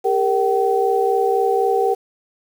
sine tone cluster, 400.3 / 464.2 / 765 Hz, G4 / A#4 / G5, +36 / -7 / -42 cents, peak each -19 dBFS, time 0.04-1.95 s, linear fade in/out 20 ms, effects 7-bit

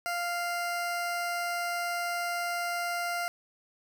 20% pulse tone, 697 Hz, F5, 4 cents flat, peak -25 dBFS, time 0.06-3.28 s, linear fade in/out 0 ms, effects none

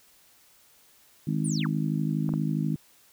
harmonic tone, 52.3 Hz, G#1, 13 cents sharp, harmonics 3 / 4 / 5 / 6, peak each -27 / -30 / -32 / -36 dBFS, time 1.27-2.76 s, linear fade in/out 5 ms
sine linear sweep, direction down, 9956 to 692 Hz, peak -33 dBFS, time 1.44-1.67 s, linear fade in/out 10 ms
clicks, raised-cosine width 1 ms, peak -25 dBFS, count 2, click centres 2.291 / 2.338 s
effects white hiss -59 dBFS RMS until 3.12 s

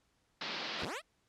white band-pass noise, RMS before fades -40 dBFS, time 0.41-0.85 s, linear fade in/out 2 ms, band 150 to 4800 Hz, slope 48 dB/octave
10% pulse linear two-way sweep, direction down then up, 698.5 to 50.2 to 698.5 Hz, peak -30 dBFS, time 0.78-1.02 s, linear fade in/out 50 ms, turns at 0.83 s
effects pink hiss -75 dBFS RMS until 1.28 s + low-pass 9000 Hz 12 dB/octave

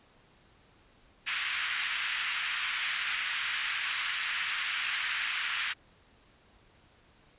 white band-pass noise, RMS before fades -33 dBFS, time 1.26-5.74 s, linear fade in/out 20 ms, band 1400 to 3000 Hz, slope 24 dB/octave, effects pink hiss -62 dBFS RMS until 7.38 s + resampled to 8000 Hz

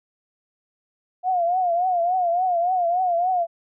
sine tone with vibrato, 712 Hz, F5, 33 cents sharp, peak -18 dBFS, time 1.23-3.47 s, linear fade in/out 50 ms, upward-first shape triangle, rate 3.5 Hz, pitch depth 110 cents each way, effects none

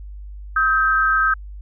sine tone pair together, 1276 / 1568 Hz, D#6 / G6, +43 / 0 cents, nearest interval major third, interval 357 cents, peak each -17 dBFS, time 0.56-1.34 s, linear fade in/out 5 ms, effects added 50 Hz sine -32 dBFS peak until 1.61 s

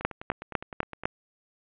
two click trains, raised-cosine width 0.5 ms, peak -9 / -23 dBFS, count 5 / 11, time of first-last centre 0.05-1.055 / 0.01-1.036 s, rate 3.98 / 9.75 Hz, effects resampled to 8000 Hz + 7-bit

